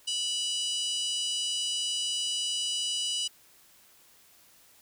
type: harmonic tone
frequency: 983 Hz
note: B5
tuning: 8 cents flat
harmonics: 3 / 4 / 5 / 6 / 7 / 8 / 9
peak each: -30 / -42 / -37 / -40 / -44 / -42 / -38 dBFS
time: 0.07-3.28 s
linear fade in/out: 10 ms
effects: white hiss -59 dBFS RMS until 4.81 s